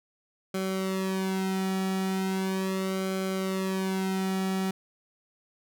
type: tone with flanger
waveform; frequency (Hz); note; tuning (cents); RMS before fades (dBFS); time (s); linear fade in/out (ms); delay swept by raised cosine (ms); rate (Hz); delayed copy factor
sawtooth; 190; F#3; +46; -29; 0.54-4.71; 5; 1.1 to 1.92; 0.38; -0.85
effects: none